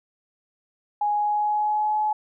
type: tone with pitch glide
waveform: sine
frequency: 830.6 to 851.5 Hz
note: G#5 to G#5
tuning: 0 to +43 cents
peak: -20 dBFS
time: 1.01-2.13 s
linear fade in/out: 5 ms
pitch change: +43 cents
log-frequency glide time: 1.11-1.96 s
effects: none